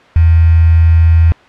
sine tone with quantisation, 82.41 Hz, E2, in tune, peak -4 dBFS, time 0.16-1.32 s, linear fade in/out 0 ms, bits 4, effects white hiss -41 dBFS RMS until 1.48 s + low-pass 2000 Hz 12 dB/octave

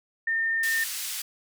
sine tone, 1814 Hz, A#6, 48 cents flat, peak -23 dBFS, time 0.27-0.84 s, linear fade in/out 5 ms
white band-pass noise, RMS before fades -33 dBFS, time 0.63-1.22 s, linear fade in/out 5 ms, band 2000 to 14000 Hz, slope 12 dB/octave
effects none

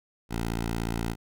10% pulse tone, 56.9 Hz, A#1, 41 cents flat, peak -20 dBFS, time 0.29-1.16 s, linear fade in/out 50 ms, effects none

